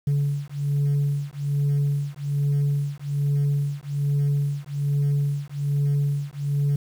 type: beating tone pair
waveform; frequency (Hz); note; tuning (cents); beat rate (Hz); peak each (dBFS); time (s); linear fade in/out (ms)
sine; 142.2 / 143.4; C#3 / D3; +45 / -41; 1.2; -22; 0.07-6.76; 5
effects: tanh soft clip ceiling -17 dBFS + 8-bit